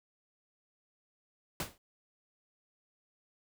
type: noise with exponential decay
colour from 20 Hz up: pink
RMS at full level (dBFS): -32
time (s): 1.6-1.78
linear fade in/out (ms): 2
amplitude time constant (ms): 37
effects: none